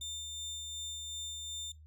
30% pulse tone with tremolo, 3600 Hz, A7, 39 cents sharp, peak -36 dBFS, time 0.01-1.72 s, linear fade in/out 5 ms, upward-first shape sine, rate 2.7 Hz, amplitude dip 25%, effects noise-tail reverb RT60 0.2 s tail -21 dB re dry + added 77 Hz sine -52 dBFS peak until 1.86 s

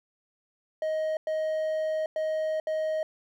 triangle tone bursts at uneven times, 627 Hz, D#5, 13 cents sharp, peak -24 dBFS, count 4, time 0.82-1.17 / 1.27-2.06 / 2.16-2.6 / 2.67-3.03 s, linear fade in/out 2 ms, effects none

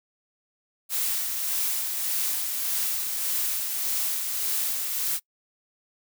blue noise with tremolo, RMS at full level -26 dBFS, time 0.89-5.2 s, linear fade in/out 50 ms, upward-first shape sine, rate 1.7 Hz, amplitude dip 35%, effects noise-tail reverb RT60 0.1 s tail -24 dB re dry

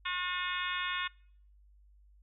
harmonic tone with a mistuned harmonic, 360.5 Hz, F#4, 45 cents flat, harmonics 3 / 4 / 5 / 6 / 7 / 8 / 9 / 10, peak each -38 / -39 / -40 / -41 / -41 / -42 / -43 / -43 dBFS, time 0.05-1.08 s, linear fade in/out 10 ms, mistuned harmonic 9, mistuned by +61 cents, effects noise-tail reverb RT60 0.6 s tail -25 dB re dry + added 50 Hz sine -58 dBFS peak until 2.22 s

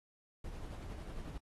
brown noise with tremolo, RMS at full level -43 dBFS, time 0.44-1.38 s, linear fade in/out 5 ms, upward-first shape triangle, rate 11 Hz, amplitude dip 40%, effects AAC 32 kbps

